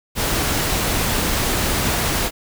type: noise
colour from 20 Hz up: pink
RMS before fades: -20 dBFS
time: 0.15-2.31 s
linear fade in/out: 50 ms
effects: none